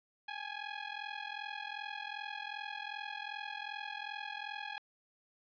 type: ring-modulated tone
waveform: 15% pulse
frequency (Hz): 830.6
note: G#5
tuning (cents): 0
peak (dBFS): -31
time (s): 0.28-4.78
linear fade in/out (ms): 0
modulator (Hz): 21.3
effects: resampled to 11025 Hz